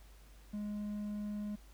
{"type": "tone", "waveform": "triangle", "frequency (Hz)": 208, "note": "G#3", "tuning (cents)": 3, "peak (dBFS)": -35, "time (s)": [0.53, 1.56], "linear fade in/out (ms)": 10, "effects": ["added 50 Hz sine -55 dBFS peak until 1.73 s", "pink hiss -64 dBFS RMS until 1.73 s"]}